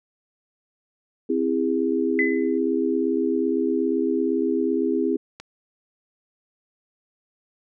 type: chord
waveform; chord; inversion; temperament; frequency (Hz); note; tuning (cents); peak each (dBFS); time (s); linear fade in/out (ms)
sine; C augmented; none; equal with one note detuned; 261.6 / 329.6 / 407.2; C4 / E4 / G#4; 0 / 0 / -34; -24; 1.29-5.17; 10
type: tone with exponential decay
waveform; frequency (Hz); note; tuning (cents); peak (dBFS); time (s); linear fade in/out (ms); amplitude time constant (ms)
sine; 2016; B6; +35; -17; 2.19-2.58; 1; 84
type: click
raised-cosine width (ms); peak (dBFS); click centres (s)
0.2; -20; 5.4
effects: none